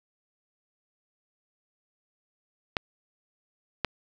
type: clicks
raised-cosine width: 0.3 ms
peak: -9 dBFS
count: 2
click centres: 2.768 / 3.847 s
effects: none

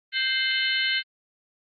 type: harmonic tone with a mistuned harmonic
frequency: 523.3 Hz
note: C5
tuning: in tune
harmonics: 3 / 4 / 5 / 6 / 7 / 8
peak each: -28 / -27 / -38 / -27 / -33 / -31 dBFS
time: 0.12-1.03 s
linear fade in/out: 50 ms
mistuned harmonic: 6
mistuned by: -65 cents
effects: Opus 24 kbps

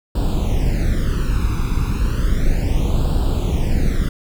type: noise with flanger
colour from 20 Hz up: brown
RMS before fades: -17 dBFS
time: 0.15-4.09 s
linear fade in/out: 5 ms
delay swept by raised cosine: 0.24 to 0.81 ms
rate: 0.33 Hz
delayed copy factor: +0.9
effects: none

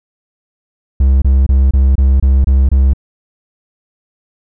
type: tone bursts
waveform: triangle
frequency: 66.7 Hz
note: C2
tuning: 34 cents sharp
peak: -4 dBFS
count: 8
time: 1-2.935 s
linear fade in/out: 5 ms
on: 220 ms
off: 25 ms
effects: none

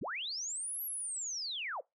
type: linear two-way sweep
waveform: sine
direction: up then down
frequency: 53.6 to 11840 to 429.7 Hz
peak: -36 dBFS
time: 0.01-1.81 s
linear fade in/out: 10 ms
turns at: 0.83 s
effects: noise-tail reverb RT60 0.2 s tail -24 dB re dry

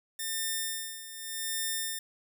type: tone with tremolo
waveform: 5% pulse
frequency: 1800 Hz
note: A6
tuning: 39 cents sharp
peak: -19 dBFS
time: 0.19-1.99 s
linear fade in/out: 5 ms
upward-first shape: sine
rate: 0.85 Hz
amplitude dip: 75%
effects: none

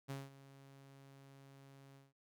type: tone with ADSR envelope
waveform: sawtooth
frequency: 137.1 Hz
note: C#3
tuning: 19 cents flat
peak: -37 dBFS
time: 0.08-2.13 s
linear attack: 24 ms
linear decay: 190 ms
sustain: -17 dB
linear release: 180 ms
effects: none

